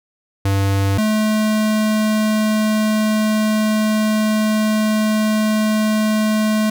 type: tone pair in turn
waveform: square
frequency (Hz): 98.2 / 215.4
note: G2 / A3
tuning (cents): +4 / -37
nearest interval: octave + major second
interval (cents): 1359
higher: second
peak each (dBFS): -15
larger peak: neither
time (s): 0.45-0.98 / 0.98-6.7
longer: second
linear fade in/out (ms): 5
effects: none